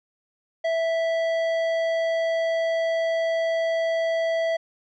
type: tone with tanh clipping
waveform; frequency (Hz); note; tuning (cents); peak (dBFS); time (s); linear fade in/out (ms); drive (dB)
sine; 658; E5; -3; -23; 0.64-4.57; 10; 12
effects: none